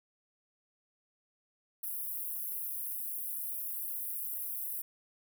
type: high-pass noise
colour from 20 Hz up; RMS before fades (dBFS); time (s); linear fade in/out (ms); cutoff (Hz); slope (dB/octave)
pink; -38; 1.83-4.82; 5; 11000; 48
effects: none